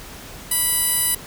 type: tone with band-pass filter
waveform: 15% pulse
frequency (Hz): 987.8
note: B5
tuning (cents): 0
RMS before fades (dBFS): -20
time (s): 0.51-1.15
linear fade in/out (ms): 5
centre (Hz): 12000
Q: 3.4
effects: pink hiss -38 dBFS RMS until 1.26 s